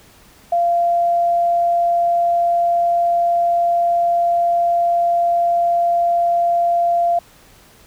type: tone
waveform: sine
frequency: 690 Hz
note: F5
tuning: 21 cents flat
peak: -13 dBFS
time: 0.52-7.19 s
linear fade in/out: 5 ms
effects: pink hiss -48 dBFS RMS until 7.86 s